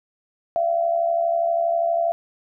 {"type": "tone with amplitude modulation", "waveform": "sine", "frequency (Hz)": 677, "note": "E5", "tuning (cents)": 46, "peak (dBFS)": -15, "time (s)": [0.56, 2.12], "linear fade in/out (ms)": 0, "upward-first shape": "sine", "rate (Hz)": 72.4, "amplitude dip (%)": 65, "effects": []}